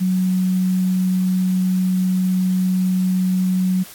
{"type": "tone", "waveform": "sine", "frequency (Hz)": 185, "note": "F#3", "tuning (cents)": 0, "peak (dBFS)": -15, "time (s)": [0, 3.84], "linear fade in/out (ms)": 20, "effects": ["white hiss -40 dBFS RMS until 3.94 s", "AAC 64 kbps"]}